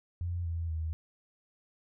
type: tone with pitch steps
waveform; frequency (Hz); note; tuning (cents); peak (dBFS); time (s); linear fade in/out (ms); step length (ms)
sine; 87.2 / 83.5 / 79.96; F2 / E2 / D#2; -2 / +23 / +48; -31; 0.21-0.93; 0; 240
effects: none